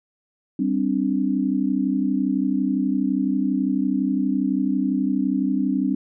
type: chord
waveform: sine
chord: G suspended fourth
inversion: none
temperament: equal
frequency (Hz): 196 / 261.6 / 293.7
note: G3 / C4 / D4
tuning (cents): 0 / 0 / 0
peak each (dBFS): -24 / -22 / -24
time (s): 0.59-5.95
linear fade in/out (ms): 5
effects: none